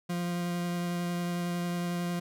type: tone with vibrato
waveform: 40% pulse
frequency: 174.61 Hz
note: F3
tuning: in tune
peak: -29 dBFS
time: 0.09-2.2 s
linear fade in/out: 10 ms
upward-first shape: triangle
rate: 11 Hz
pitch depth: 12 cents each way
effects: none